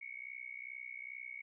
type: tone with amplitude modulation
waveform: sine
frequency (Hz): 2217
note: C#7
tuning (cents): 0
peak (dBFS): -40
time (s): 0.01-1.42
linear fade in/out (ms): 10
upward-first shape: sine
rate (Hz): 62.4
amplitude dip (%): 95
effects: none